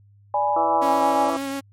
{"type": "chord", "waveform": "sine", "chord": "G# diminished", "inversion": "second", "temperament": "equal", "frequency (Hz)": [587.3, 830.6, 987.8], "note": ["D5", "G#5", "B5"], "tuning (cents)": [0, 0, 0], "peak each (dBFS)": [-25, -20, -25], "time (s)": [0.34, 1.3], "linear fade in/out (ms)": 2}
{"type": "harmonic tone", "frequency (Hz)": 164.81, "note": "E3", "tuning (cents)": 0, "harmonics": [2, 3, 4, 5, 6, 7, 8], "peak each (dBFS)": [-30, -31, -28, -34, -33, -29, -35], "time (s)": [0.56, 1.37], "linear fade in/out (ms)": 5}
{"type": "tone with vibrato", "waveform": "sawtooth", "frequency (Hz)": 274.5, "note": "C#4", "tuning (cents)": -17, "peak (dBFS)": -22, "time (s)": [0.81, 1.61], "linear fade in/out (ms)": 20, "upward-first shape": "triangle", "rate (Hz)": 8.4, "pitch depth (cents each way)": 20}
{"effects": ["added 101 Hz sine -50 dBFS peak until 1.72 s", "MP3 64 kbps"]}